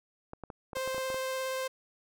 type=clicks; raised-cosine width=1 ms; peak=-27 dBFS; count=10; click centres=0.334 / 0.437 / 0.502 / 0.732 / 0.769 / 0.876 / 0.946 / 0.981 / 1.102 / 1.144 s
type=tone with vibrato; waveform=sawtooth; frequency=523.3 Hz; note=C5; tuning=in tune; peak=-28 dBFS; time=0.75-1.68 s; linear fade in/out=10 ms; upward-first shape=triangle; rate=17 Hz; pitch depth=10 cents each way
effects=none

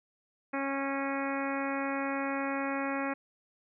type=harmonic tone; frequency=274.7 Hz; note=C#4; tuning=16 cents flat; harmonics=1 / 2 / 3 / 4 / 5 / 6 / 7 / 8 / 9; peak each=-34 / -37 / -39 / -40 / -41 / -42 / -42 / -43 / -44 dBFS; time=0.53-3.14 s; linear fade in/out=10 ms; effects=none

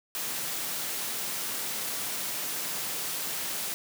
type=high-pass noise; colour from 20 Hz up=white; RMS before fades=-33 dBFS; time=0.15-3.74 s; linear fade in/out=0 ms; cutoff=120 Hz; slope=24 dB/octave; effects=none

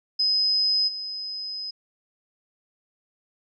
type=tone with level steps; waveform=sine; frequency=5050 Hz; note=D#8; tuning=25 cents sharp; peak=-19 / -30 dBFS; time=0.19-1.71 s; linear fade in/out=10 ms; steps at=0.87 s; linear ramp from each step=20 ms; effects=none

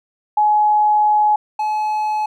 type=tone pair in turn; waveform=sine / triangle; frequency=844 / 853.8 Hz; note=G#5 / G#5; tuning=+28 / +48 cents; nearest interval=unison; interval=20 cents; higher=second; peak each=-11 / -15 dBFS; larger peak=first; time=0.37-1.36 / 1.59-2.26 s; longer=first; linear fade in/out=5 ms; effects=none

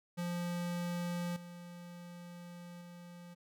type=tone with level steps; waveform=square; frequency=174.5 Hz; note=F3; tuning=1 cent flat; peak=-36 / -48 / -50 dBFS; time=0.17-3.35 s; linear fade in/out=20 ms; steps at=1.36 / 2.81 s; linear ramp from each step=5 ms; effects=none

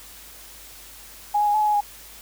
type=tone with pitch steps; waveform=sine; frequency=828 / 835 / 825 / 854 / 845 / 839 / 823 Hz; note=G#5 / G#5 / G#5 / G#5 / G#5 / G#5 / G#5; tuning=-5 / +9 / -12 / +48 / +30 / +17 / -16 cents; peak=-17 dBFS; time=1.34-1.809 s; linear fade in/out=10 ms; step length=67 ms; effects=added 50 Hz sine -52 dBFS peak until 2.21 s + white hiss -44 dBFS RMS until 2.21 s

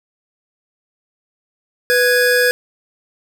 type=tone pair together; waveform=square; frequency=493.9 / 1661.2 Hz; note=B4 / G#6; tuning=0 / 0 cents; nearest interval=octave + major sixth; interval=2100 cents; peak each=-15 dBFS; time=1.9-2.51 s; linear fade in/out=0 ms; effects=none

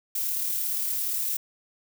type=noise with amplitude modulation; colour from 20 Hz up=violet; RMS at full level=-27 dBFS; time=0.15-1.37 s; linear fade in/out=5 ms; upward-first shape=sine; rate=37.3 Hz; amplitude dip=25%; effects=none

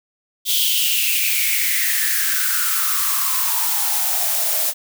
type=noise with high-pass filter sweep; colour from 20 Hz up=blue; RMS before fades=-19 dBFS; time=0.45-4.74 s; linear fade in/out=50 ms; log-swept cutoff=3400 to 580 Hz; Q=7; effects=none

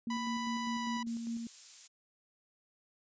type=tone with tremolo; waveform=sine; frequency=231.5 Hz; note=A#3; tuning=12 cents flat; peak=-34 dBFS; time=0.07-1.47 s; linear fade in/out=2 ms; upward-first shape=square; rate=5 Hz; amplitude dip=35%
type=tone with pitch glide; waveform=sawtooth; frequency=990 to 983.7 Hz; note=B5 to B5; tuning=+4 to -7 cents; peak=-33 dBFS; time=0.1-1.03 s; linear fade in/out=5 ms; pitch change=-11 cents; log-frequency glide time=0.62-0.87 s
type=noise; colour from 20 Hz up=violet; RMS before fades=-43 dBFS; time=1.06-1.88 s; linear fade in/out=20 ms
effects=resampled to 16000 Hz

